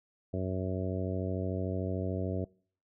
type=harmonic tone; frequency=93.4 Hz; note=F#2; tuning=17 cents sharp; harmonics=1 / 2 / 3 / 4 / 5 / 6 / 7; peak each=-34 / -37 / -39 / -40 / -41 / -42 / -42 dBFS; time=0.33-2.45 s; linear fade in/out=10 ms; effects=noise-tail reverb RT60 0.5 s tail -25 dB re dry